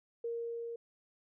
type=tone with level ramp; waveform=sine; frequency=466.2 Hz; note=A#4; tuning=in tune; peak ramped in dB=-34 to -39 dBFS; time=0.24-0.76 s; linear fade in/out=5 ms; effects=none

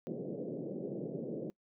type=band-pass noise; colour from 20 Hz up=white; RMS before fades=-40 dBFS; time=0.07-1.5 s; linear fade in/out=0 ms; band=140 to 520 Hz; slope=48 dB/octave; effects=noise-tail reverb RT60 0.1 s tail -23 dB re dry

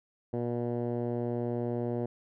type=tone with low-pass filter; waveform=10% pulse; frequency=120 Hz; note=B2; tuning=49 cents flat; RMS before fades=-32 dBFS; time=0.33-2.06 s; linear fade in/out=5 ms; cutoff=530 Hz; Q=1; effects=none

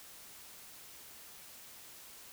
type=silence; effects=white hiss -53 dBFS RMS until 2.32 s

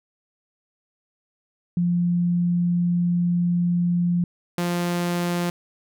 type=tone pair in turn; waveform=sine / sawtooth; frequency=174.61 / 174.61 Hz; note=F3 / F3; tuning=0 / 0 cents; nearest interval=unison; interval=0 cents; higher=neither; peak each=-18 dBFS; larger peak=neither; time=1.77-4.24 / 4.58-5.5 s; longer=first; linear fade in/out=2 ms; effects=none

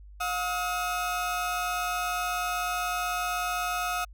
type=tone pair together; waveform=30% pulse; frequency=716 / 1275.8 Hz; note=F5 / D#6; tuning=+43 / +43 cents; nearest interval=minor seventh; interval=1000 cents; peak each=-28 dBFS; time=0.2-4.05 s; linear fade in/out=10 ms; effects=added 50 Hz sine -45 dBFS peak until 4.13 s

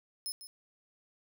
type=tone with echo; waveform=20% pulse; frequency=5180 Hz; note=E8; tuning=31 cents flat; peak=-30 dBFS; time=0.26-0.32 s; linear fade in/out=0 ms; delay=150 ms; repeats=1; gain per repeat=-11 dB; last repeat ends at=0.47 s; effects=none

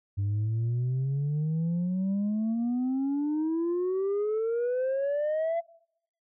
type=exponential sweep; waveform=sine; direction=up; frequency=98 to 682 Hz; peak=-23 dBFS; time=0.17-5.61 s; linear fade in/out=20 ms; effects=noise-tail reverb RT60 0.7 s tail -23 dB re dry + tanh soft clip ceiling -24 dBFS

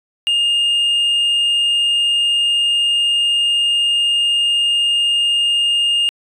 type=tone; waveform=sine; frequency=2828 Hz; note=F7; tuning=21 cents sharp; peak=-10 dBFS; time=0.27-6.09 s; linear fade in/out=0 ms; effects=tanh soft clip ceiling -12 dBFS

